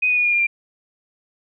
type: tone with pitch steps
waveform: sine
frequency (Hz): 2500 / 2476 / 2451 / 2427 / 2404 / 2380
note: D#7 / D#7 / D#7 / D#7 / D7 / D7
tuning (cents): +8 / -9 / -27 / -44 / +40 / +22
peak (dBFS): -15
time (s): 0.02-0.47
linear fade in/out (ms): 10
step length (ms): 75
effects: none